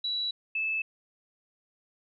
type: tone pair in turn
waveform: sine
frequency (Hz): 3924 / 2619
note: B7 / E7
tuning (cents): -12 / -12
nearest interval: perfect fifth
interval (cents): 700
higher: first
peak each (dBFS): -28 / -27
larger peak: second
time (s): 0.04-0.31 / 0.55-0.82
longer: neither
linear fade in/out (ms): 5
effects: none